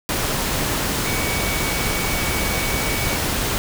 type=tone in noise; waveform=sine; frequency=2255 Hz; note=C#7; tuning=29 cents sharp; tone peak=-28 dBFS; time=1.06-3.16 s; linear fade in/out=0 ms; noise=pink; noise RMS=-22 dBFS; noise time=0.09-3.58 s; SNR=-9 dB; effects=none